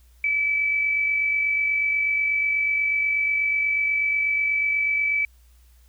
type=tone with amplitude modulation; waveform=sine; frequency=2303 Hz; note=D7; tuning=34 cents flat; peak=-18 dBFS; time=0.24-5.25 s; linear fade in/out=2 ms; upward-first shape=sine; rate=48.2 Hz; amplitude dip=35%; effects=added 60 Hz sine -51 dBFS peak until 5.88 s + white hiss -63 dBFS RMS until 5.88 s